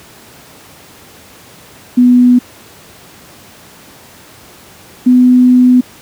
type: tone pair in turn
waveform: sine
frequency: 246.9 / 250.3 Hz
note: B3 / B3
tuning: 0 / +23 cents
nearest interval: unison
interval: 23 cents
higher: second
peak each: -3 dBFS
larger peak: neither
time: 1.97-2.39 / 5.06-5.81 s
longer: second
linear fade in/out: 10 ms
effects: pink hiss -38 dBFS RMS until 6.01 s + high-pass 100 Hz 12 dB/octave